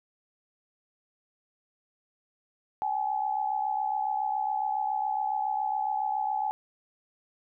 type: tone pair together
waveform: sine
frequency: 781 / 848.2 Hz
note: G5 / G#5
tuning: -7 / +36 cents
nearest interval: minor second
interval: 143 cents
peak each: -31 / -28 dBFS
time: 2.82-6.51 s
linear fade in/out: 0 ms
effects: none